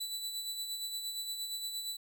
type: tone with tremolo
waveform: sawtooth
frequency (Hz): 3970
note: B7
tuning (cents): +8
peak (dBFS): -32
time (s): 0-1.97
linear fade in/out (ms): 10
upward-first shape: sine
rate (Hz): 8.6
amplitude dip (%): 45
effects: none